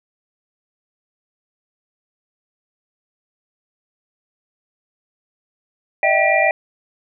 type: tone cluster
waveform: sine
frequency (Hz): 611 / 659 / 774 / 1947 / 2386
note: D#5 / E5 / G5 / B6 / D7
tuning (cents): -32 / -1 / -22 / -25 / +27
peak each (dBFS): -19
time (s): 6.03-6.51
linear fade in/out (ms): 2
effects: none